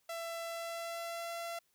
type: tone with pitch glide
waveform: sawtooth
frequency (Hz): 669 to 678.3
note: E5 to E5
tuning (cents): +25 to +49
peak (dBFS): -35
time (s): 0.09-1.59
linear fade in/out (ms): 5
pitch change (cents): +24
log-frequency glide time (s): 0.42-1.33
effects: white hiss -75 dBFS RMS until 1.74 s